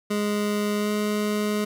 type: tone with pitch glide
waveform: 25% pulse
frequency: 207.7 to 209.6 Hz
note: G#3 to G#3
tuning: 0 to +16 cents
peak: -19 dBFS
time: 0.1-1.65 s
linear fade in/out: 10 ms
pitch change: +16 cents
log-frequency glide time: 0.78-0.9 s
effects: none